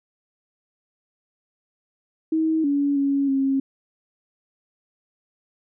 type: tone with pitch steps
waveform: sine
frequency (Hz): 318.7 / 283.9 / 278.4 / 270.6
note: D#4 / C#4 / C#4 / C#4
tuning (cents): +42 / +41 / +8 / -42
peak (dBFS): -18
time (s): 2.32-3.6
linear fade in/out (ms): 5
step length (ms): 320
effects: none